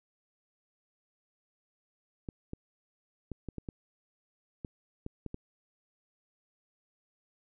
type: clicks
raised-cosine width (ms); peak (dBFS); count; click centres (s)
3; -25; 10; 2.288 / 2.534 / 3.317 / 3.487 / 3.583 / 3.688 / 4.648 / 5.064 / 5.263 / 5.344
effects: none